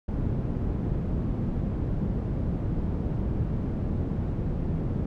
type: low-pass noise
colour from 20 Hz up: white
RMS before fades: -28 dBFS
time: 0.08-5.06 s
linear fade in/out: 5 ms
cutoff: 170 Hz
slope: 12 dB/octave
effects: none